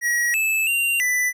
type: tone with pitch steps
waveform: square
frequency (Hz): 1909 / 2619 / 2770 / 1988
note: A#6 / E7 / F7 / B6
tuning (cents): +41 / -12 / -15 / +11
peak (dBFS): -19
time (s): 0.01-1.33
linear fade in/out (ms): 50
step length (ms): 330
effects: none